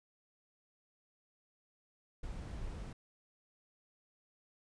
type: noise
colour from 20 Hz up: brown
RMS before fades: -43 dBFS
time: 2.23-2.93 s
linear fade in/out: 5 ms
effects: resampled to 22050 Hz